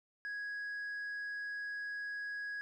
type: tone with tanh clipping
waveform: sine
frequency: 1661.2 Hz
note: G#6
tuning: in tune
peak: -39 dBFS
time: 0.25-2.61 s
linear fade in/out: 0 ms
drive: 2 dB
effects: none